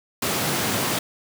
pink high-pass noise, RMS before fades -24 dBFS, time 0.22-0.99 s, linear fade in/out 5 ms, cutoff 110 Hz, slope 24 dB/octave, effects none

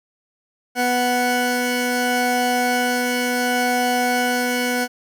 20% pulse tone pair together, 246.9 / 740 Hz, B3 / F#5, 0 / 0 cents, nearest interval octave + perfect fifth, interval 1900 cents, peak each -16 dBFS, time 0.75-4.88 s, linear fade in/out 50 ms, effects none

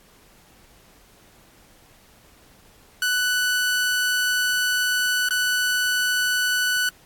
sawtooth tone with dropouts, 1488 Hz, F#6, 9 cents sharp, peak -16 dBFS, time 3.02-6.89 s, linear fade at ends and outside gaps 2 ms, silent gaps 5.288-5.307 s, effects pink hiss -54 dBFS RMS until 7.05 s + AAC 64 kbps

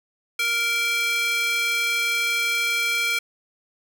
square tone with high-pass filter, 466.2 Hz, A#4, in tune, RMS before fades -23 dBFS, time 0.39-3.19 s, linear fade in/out 5 ms, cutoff 2100 Hz, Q 2.7, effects none

